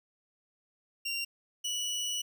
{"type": "tone pair in turn", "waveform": "25% pulse", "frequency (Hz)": [2768, 2944], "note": ["F7", "F#7"], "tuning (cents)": [-16, -9], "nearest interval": "minor second", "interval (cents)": 107, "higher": "second", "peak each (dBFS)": -28, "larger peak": "neither", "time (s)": [[1.05, 1.25], [1.64, 2.22]], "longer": "second", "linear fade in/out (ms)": 10, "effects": []}